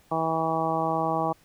harmonic tone, 161.8 Hz, E3, 32 cents flat, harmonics 1 / 2 / 3 / 4 / 5 / 6 / 7, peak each -33 / -32 / -33 / -30 / -28 / -33 / -31 dBFS, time 0.11-1.33 s, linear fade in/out 10 ms, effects pink hiss -60 dBFS RMS until 1.44 s

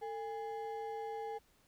triangle ring-modulated tone, 632 Hz, D#5, 27 cents sharp, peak -34 dBFS, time 0.01-1.39 s, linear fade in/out 20 ms, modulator 185 Hz, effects pink hiss -70 dBFS RMS until 1.67 s

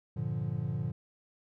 triangle chord, G minor seventh, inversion none, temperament equal, 98 / 116.54 / 146.83 / 174.61 Hz, G2 / Bb2 / D3 / F3, 0 / 0 / 0 / 0 cents, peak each -38 / -33 / -33 / -37 dBFS, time 0.16-0.92 s, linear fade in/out 10 ms, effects none

